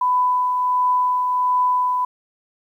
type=tone with tremolo; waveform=sine; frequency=998 Hz; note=B5; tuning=18 cents sharp; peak=-14 dBFS; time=0.01-2.05 s; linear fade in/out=5 ms; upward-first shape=triangle; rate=1.4 Hz; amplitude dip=35%; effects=9-bit